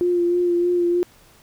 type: tone with vibrato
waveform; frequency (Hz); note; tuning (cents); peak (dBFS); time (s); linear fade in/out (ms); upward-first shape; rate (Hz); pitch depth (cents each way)
sine; 350.5; F4; +6; -16; 0.01-1.03; 0; sine; 3.2; 22
effects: pink hiss -52 dBFS RMS until 1.42 s